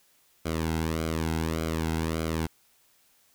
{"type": "tone with flanger", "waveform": "sawtooth", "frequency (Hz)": 80.6, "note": "E2", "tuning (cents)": -38, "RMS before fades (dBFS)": -29, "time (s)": [0.45, 2.47], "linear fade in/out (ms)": 10, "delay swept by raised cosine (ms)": [1.1, 1.72], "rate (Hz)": 1.7, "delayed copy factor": -0.75, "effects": ["white hiss -64 dBFS RMS until 3.34 s"]}